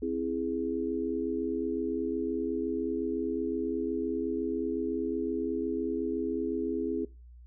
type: chord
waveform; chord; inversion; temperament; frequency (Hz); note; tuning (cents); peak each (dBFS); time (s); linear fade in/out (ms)
sine; C augmented; none; equal; 261.6 / 329.6 / 415.3; C4 / E4 / G#4; 0 / 0 / 0; -33; 0.02-7.05; 5
effects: noise-tail reverb RT60 0.3 s tail -22 dB re dry + added 60 Hz sine -48 dBFS peak until 7.46 s